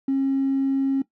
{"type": "tone", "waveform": "triangle", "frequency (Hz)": 270.8, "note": "C#4", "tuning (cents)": -40, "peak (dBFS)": -15, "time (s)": [0.08, 1.02], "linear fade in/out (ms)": 5, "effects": ["noise-tail reverb RT60 0.1 s tail -20 dB re dry", "tanh soft clip ceiling -17 dBFS"]}